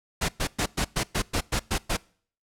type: noise bursts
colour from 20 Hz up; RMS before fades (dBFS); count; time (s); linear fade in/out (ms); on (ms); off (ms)
pink; -25; 10; 0.21-1.97; 10; 77; 110
effects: noise-tail reverb RT60 0.5 s tail -24 dB re dry + low-pass 10000 Hz 12 dB/octave